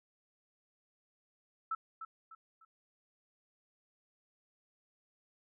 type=tone with echo; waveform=sine; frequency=1318.5 Hz; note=E6; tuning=in tune; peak=-32 dBFS; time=1.71-1.75 s; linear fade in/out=5 ms; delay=300 ms; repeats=3; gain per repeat=-9 dB; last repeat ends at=2.65 s; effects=none